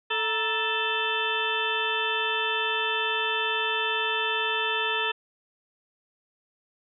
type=harmonic tone with a mistuned harmonic; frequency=440 Hz; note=A4; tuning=in tune; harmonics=1 / 2 / 3 / 4 / 6 / 7 / 8; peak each=-33 / -32 / -33 / -31 / -30 / -33 / -33 dBFS; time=0.1-5.12 s; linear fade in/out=10 ms; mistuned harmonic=2; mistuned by=+110 cents; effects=none